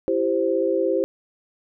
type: chord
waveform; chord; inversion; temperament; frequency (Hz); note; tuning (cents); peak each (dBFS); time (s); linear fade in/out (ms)
sine; C major; first; equal with one note detuned; 334.8 / 392 / 523.3; E4 / G4 / C5; +27 / 0 / 0; -24 / -23 / -22; 0.08-1.04; 0
effects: none

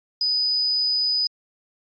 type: tone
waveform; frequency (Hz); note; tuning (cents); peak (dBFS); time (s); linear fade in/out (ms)
sine; 4982; D#8; +1; -19; 0.21-1.27; 2
effects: Opus 48 kbps

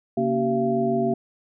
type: tone cluster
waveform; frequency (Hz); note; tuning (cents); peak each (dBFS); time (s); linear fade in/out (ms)
sine; 134.4 / 235.2 / 281.9 / 382.2 / 681; C3 / A#3 / C#4 / G4 / F5; +47 / +16 / +29 / -44 / -44; -32 / -24 / -33 / -24 / -25; 0.17-1.14; 5
effects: none

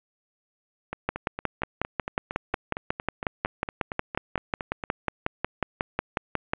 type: two click trains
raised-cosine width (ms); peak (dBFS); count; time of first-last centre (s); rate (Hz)
0.5; -9 / -16; 31 / 18; 1.09-6.535 / 0.93-4.838; 5.51 / 4.35
effects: resampled to 8000 Hz + 8-bit

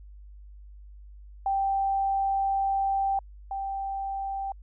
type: tone pair in turn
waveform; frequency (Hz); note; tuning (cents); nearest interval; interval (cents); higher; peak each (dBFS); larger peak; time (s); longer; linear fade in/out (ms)
sine; 783 / 783; G5 / G5; -2 / -2; unison; 0; neither; -23 / -29; first; 1.46-3.19 / 3.51-4.52; first; 2
effects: added 50 Hz sine -44 dBFS peak until 4.62 s

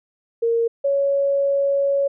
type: tone pair in turn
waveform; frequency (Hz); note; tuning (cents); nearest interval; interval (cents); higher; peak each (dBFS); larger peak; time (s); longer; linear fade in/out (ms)
sine; 462.7 / 557.7; A#4 / C#5; -13 / +10; minor third; 323; second; -16; neither; 0.42-0.68 / 0.84-2.08; second; 10
effects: none

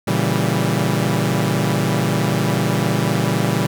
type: chord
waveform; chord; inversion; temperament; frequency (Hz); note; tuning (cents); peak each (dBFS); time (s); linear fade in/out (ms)
sawtooth; A# diminished seventh; none; equal with one note detuned; 116.54 / 140.53 / 164.81 / 196; A#2 / C#3 / E3 / G3; 0 / +24 / 0 / 0; -18; 0.07-3.67; 10
effects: none

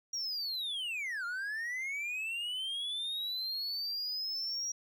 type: linear two-way sweep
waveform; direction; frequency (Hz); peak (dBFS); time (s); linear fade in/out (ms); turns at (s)
triangle; down then up; 5720 to 1378 to 5720; -33; 0.13-4.72; 5; 1.25
effects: none

